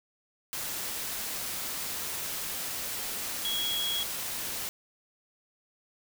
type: tone in noise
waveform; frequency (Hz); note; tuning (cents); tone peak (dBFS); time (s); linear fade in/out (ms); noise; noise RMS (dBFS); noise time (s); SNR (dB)
sine; 3322; G#7; 0; -29; 3.45-4.03; 0; white; -35; 0.53-4.69; +3
effects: none